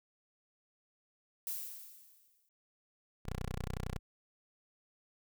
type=noise with exponential decay; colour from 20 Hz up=violet; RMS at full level=-37 dBFS; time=1.47-2.49 s; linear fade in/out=1 ms; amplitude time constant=220 ms
type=tone; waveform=10% pulse; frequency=30.94 Hz; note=B0; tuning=4 cents sharp; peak=-29 dBFS; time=3.25-3.99 s; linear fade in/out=10 ms
effects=none